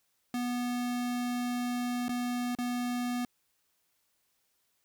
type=tone with dropouts; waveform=square; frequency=244.7 Hz; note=B3; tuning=16 cents flat; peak=-31 dBFS; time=0.34-3.25 s; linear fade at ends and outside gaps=2 ms; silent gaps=2.083-2.092 / 2.551-2.586 s; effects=white hiss -75 dBFS RMS until 4.84 s